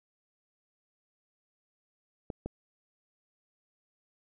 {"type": "clicks", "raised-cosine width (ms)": 2, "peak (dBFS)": -22, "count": 2, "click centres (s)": [2.302, 2.46], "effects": []}